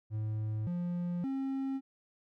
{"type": "tone with pitch steps", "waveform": "triangle", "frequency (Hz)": [108.1, 175.4, 269], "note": ["A2", "F3", "C4"], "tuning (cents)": [-30, 8, 48], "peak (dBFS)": -30, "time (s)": [0.1, 1.81], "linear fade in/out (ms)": 50, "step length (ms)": 570, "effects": []}